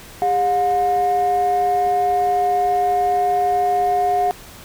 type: tone pair together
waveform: sine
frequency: 404.1 / 720 Hz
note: G#4 / F#5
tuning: -47 / -47 cents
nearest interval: minor seventh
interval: 1000 cents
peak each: -21 / -14 dBFS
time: 0.22-4.31 s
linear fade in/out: 0 ms
effects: tanh soft clip ceiling -11 dBFS + pink hiss -40 dBFS RMS until 4.64 s